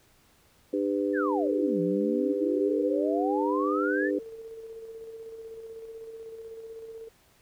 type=harmonic tone; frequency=100 Hz; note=G2; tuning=35 cents sharp; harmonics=3 / 4 / 5; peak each=-28 / -29 / -30 dBFS; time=0.73-4.19 s; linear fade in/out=5 ms
type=exponential two-way sweep; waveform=sine; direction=down then up; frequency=1830 to 167.7 to 1830 Hz; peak=-29 dBFS; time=1.13-4.11 s; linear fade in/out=50 ms; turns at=1.81 s
type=tone with tremolo; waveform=sine; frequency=450.6 Hz; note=A4; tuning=41 cents sharp; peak=-38 dBFS; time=4.01-7.09 s; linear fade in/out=10 ms; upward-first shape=square; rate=16 Hz; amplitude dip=35%
effects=pink hiss -62 dBFS RMS until 7.41 s